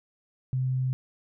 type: tone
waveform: sine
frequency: 129.4 Hz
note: C3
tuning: 19 cents flat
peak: -24 dBFS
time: 0.53-0.93 s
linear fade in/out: 0 ms
effects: none